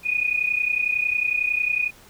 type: tone pair together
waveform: sine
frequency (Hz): 2458 / 2489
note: D#7 / D#7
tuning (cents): -22 / 0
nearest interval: unison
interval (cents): 22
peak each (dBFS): -22 / -24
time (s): 0.03-1.91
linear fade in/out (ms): 50
effects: pink hiss -50 dBFS RMS until 2.09 s